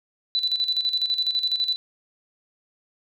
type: tone with tremolo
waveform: sine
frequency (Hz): 3982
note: B7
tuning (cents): +14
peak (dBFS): -19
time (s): 0.35-1.76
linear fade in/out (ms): 0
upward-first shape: square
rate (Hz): 12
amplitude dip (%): 65
effects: none